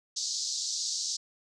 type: band-pass noise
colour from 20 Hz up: pink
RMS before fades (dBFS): -33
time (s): 0.16-1.17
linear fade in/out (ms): 10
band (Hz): 4200 to 7100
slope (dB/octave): 48
effects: none